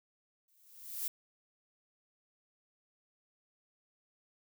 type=noise with exponential growth; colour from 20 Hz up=violet; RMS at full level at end=-34 dBFS; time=0.48-1.08 s; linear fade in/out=2 ms; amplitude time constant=130 ms; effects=none

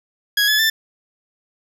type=tone with pitch steps; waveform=20% pulse; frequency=1661 / 1715.6 / 1772 Hz; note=G#6 / A6 / A6; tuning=0 / -44 / +12 cents; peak=-9 dBFS; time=0.37-0.7 s; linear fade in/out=5 ms; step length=110 ms; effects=none

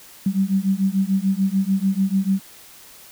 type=beating tone pair; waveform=sine; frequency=190 / 196.8 Hz; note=F#3 / G3; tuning=+46 / +7 cents; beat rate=6.8 Hz; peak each=-20 dBFS; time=0.26-2.4 s; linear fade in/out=5 ms; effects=white hiss -45 dBFS RMS until 3.11 s

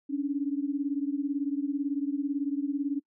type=beating tone pair; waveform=sine; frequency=277.2 / 295.2 Hz; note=C#4 / D4; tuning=0 / +9 cents; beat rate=18 Hz; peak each=-29 / -31 dBFS; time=0.09-3 s; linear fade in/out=20 ms; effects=noise-tail reverb RT60 0.1 s tail -24 dB re dry

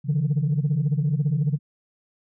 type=tone cluster; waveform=sine; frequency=140.5 / 155.1 / 173.1 Hz; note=C#3 / D#3 / F3; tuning=+24 / -5 / -15 cents; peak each=-21 / -22 / -29 dBFS; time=0.04-1.59 s; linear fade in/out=50 ms; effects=tanh soft clip ceiling -15 dBFS

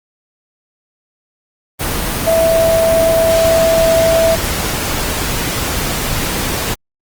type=tone in noise; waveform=sine; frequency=657 Hz; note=E5; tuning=6 cents flat; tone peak=-9 dBFS; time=2.26-4.36 s; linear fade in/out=20 ms; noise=pink; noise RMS=-18 dBFS; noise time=1.79-6.75 s; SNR=+6 dB; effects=Opus 24 kbps

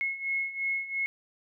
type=beating tone pair; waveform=sine; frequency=2173 / 2175.9 Hz; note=C#7 / C#7; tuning=-35 / -33 cents; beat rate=2.9 Hz; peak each=-34 / -30 dBFS; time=0.01-1.06 s; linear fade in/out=0 ms; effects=none

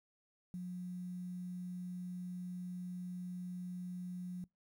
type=tone with quantisation; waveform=sine; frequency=180 Hz; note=F#3; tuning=47 cents flat; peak=-40 dBFS; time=0.54-4.44 s; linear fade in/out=0 ms; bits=11; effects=noise-tail reverb RT60 0.2 s tail -25 dB re dry

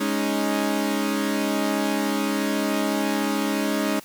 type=chord; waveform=sawtooth; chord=Ab suspended fourth; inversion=none; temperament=equal; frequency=207.7 / 277.2 / 311.1 Hz; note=Ab3 / Db4 / Eb4; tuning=0 / 0 / 0 cents; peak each=-22 / -22 / -23 dBFS; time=0-4 s; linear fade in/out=10 ms; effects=white hiss -47 dBFS RMS until 4.04 s

